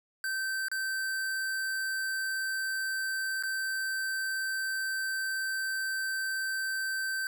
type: tone with dropouts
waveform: square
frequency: 1551 Hz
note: G6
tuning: 19 cents flat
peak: -31 dBFS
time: 0.24-7.27 s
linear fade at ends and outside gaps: 1 ms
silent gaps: 0.684-0.715 / 3.426-3.435 s
effects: none

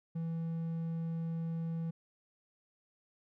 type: tone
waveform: triangle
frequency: 164.8 Hz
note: E3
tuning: in tune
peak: -32 dBFS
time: 0.15-1.91 s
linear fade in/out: 10 ms
effects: none

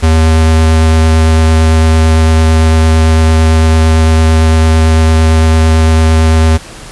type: tone with vibrato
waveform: square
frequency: 80 Hz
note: D#2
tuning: 49 cents sharp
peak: -5 dBFS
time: 0.02-6.58 s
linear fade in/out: 20 ms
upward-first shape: triangle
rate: 8.9 Hz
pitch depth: 12 cents each way
effects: pink hiss -30 dBFS RMS until 6.91 s + resampled to 24000 Hz

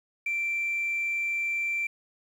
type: tone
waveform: sine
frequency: 2349 Hz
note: D7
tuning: in tune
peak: -25 dBFS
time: 0.26-1.87 s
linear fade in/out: 5 ms
effects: tanh soft clip ceiling -22 dBFS + 9-bit

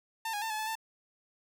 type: tone with pitch steps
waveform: sawtooth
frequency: 898 / 826 / 895 / 859 / 869 / 890 Hz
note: A5 / G#5 / A5 / A5 / A5 / A5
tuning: +35 / -10 / +29 / -42 / -22 / +20 cents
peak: -29 dBFS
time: 0.25-0.754 s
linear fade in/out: 5 ms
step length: 84 ms
effects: none

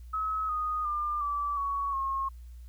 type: tone with pitch steps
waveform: sine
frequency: 1283 / 1240 / 1198.5 / 1158.3 / 1119.5 / 1082 Hz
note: E6 / D#6 / D6 / D6 / C#6 / C#6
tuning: -47 / -6 / +35 / -24 / +17 / -42 cents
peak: -28 dBFS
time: 0.13-2.29 s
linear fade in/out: 10 ms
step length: 360 ms
effects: added 60 Hz sine -43 dBFS peak until 2.68 s + white hiss -68 dBFS RMS until 2.68 s

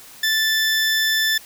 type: tone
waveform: 20% pulse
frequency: 1760 Hz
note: A6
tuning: in tune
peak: -12 dBFS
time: 0.23-1.38 s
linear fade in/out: 5 ms
effects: white hiss -43 dBFS RMS until 1.45 s

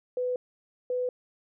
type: tone pair in turn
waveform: sine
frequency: 499.1 / 499.1 Hz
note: B4 / B4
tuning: +18 / +18 cents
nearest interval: unison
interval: 0 cents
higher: neither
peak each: -26 dBFS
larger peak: neither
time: 0.17-0.36 / 0.9-1.09 s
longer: neither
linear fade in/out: 2 ms
effects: none

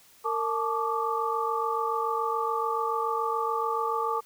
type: tone cluster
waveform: sine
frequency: 457.6 / 870 / 1148 / 1195 Hz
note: A#4 / A5 / D6 / D6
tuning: -32 / -20 / -40 / +30 cents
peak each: -31 dBFS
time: 0.24-4.21 s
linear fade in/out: 20 ms
effects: white hiss -57 dBFS RMS until 4.25 s

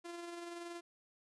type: tone with amplitude modulation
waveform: sawtooth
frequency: 343.7 Hz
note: F4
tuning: 28 cents flat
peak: -39 dBFS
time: 0.04-0.81 s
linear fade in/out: 20 ms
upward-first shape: sine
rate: 21.1 Hz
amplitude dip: 35%
effects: resampled to 24000 Hz

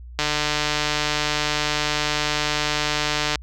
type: click train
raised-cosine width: 0.2 ms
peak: -4 dBFS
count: 476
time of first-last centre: 0.19-3.357 s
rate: 150 Hz
effects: added 60 Hz sine -36 dBFS peak until 3.42 s

